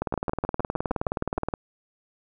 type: two click trains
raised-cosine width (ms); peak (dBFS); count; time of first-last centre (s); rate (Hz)
1; -13 / -12; 9 / 30; 0.14-1.378 / 0.02-1.538; 6.46 / 19.1
effects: none